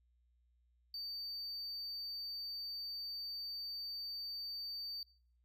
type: tone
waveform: triangle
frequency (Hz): 4600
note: D8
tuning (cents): -37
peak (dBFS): -40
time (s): 0.94-5.03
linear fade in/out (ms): 2
effects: noise-tail reverb RT60 0.5 s tail -20 dB re dry + added 60 Hz sine -70 dBFS peak until 5.44 s